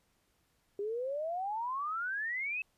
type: exponential sweep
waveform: sine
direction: up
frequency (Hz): 396 to 2630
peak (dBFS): -33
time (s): 0.79-2.62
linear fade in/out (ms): 2
effects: pink hiss -74 dBFS RMS until 2.77 s + resampled to 32000 Hz